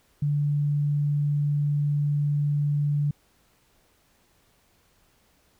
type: tone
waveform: sine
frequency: 145.8 Hz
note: D3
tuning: 12 cents flat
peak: -21 dBFS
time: 0.22-3.11 s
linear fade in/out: 5 ms
effects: pink hiss -64 dBFS RMS until 5.59 s